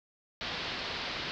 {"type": "low-pass noise", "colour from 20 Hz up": "white", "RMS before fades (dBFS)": -37, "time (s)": [0.41, 1.31], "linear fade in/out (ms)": 0, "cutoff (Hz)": 4700, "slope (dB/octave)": 48, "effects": []}